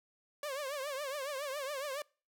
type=tone with vibrato; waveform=sawtooth; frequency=560 Hz; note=C#5; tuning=18 cents sharp; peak=-33 dBFS; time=0.43-2.02 s; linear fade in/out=2 ms; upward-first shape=triangle; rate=7.2 Hz; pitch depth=150 cents each way; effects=noise-tail reverb RT60 0.4 s tail -26 dB re dry